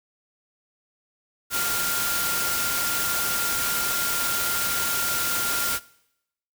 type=tone in noise; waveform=sine; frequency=1396.9 Hz; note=F6; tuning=in tune; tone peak=-29 dBFS; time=1.5-5.8 s; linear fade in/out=50 ms; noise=white; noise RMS=-26 dBFS; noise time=1.5-5.8 s; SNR=-6 dB; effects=noise-tail reverb RT60 0.8 s tail -21 dB re dry